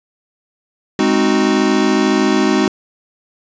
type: chord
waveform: square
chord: Ab dominant seventh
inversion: none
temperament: equal with one note detuned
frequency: 207.7 / 261.6 / 309.5 / 370 Hz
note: Ab3 / C4 / Eb4 / Gb4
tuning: 0 / 0 / -9 / 0 cents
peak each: -18 dBFS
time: 0.99-2.68 s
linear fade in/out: 2 ms
effects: resampled to 16000 Hz + 8-bit